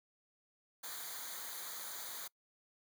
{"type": "noise with comb filter", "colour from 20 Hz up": "white", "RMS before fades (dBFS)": -45, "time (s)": [0.83, 2.28], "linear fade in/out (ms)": 10, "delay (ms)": 0.37, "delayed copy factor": -0.8, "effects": ["noise-tail reverb RT60 0.1 s tail -24 dB re dry"]}